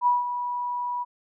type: tone with ADSR envelope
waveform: sine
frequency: 976 Hz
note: B5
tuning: 21 cents flat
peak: -16 dBFS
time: 0.01-1.05 s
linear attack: 56 ms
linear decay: 170 ms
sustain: -10 dB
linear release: 30 ms
effects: none